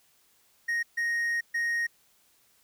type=tone bursts at uneven times; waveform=triangle; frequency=1868 Hz; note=A#6; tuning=3 cents sharp; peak=-24 dBFS; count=3; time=0.68-0.83 / 0.97-1.41 / 1.54-1.87 s; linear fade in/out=10 ms; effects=white hiss -65 dBFS RMS until 2.63 s